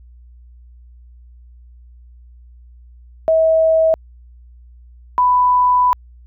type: tone pair in turn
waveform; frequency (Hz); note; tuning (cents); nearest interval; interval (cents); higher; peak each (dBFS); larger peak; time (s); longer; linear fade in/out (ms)
sine; 644 / 993.6; E5 / B5; -41 / +10; minor sixth; 751; second; -10; neither; 3.28-3.94 / 5.18-5.93; second; 0
effects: added 60 Hz sine -40 dBFS peak until 6.26 s